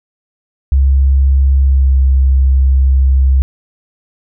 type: tone with pitch glide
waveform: sine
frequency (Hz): 67.7 to 66.42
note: C#2 to C2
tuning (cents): -40 to +27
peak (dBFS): -6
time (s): 0.72-3.42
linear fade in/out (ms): 0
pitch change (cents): -33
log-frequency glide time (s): 1.63-1.95
effects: none